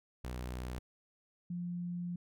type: tone pair in turn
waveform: sawtooth / sine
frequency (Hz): 62 / 175.36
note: B1 / F3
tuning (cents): +7 / +7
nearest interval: octave + tritone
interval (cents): 1800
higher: second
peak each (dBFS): -35 / -36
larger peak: first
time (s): 0.24-0.79 / 1.5-2.16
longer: second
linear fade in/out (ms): 5
effects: none